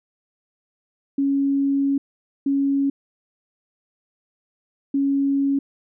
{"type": "tone bursts at uneven times", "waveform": "sine", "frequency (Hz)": 277.2, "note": "C#4", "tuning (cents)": 0, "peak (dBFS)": -17, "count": 3, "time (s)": [[1.18, 1.98], [2.46, 2.9], [4.94, 5.59]], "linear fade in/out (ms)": 5, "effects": []}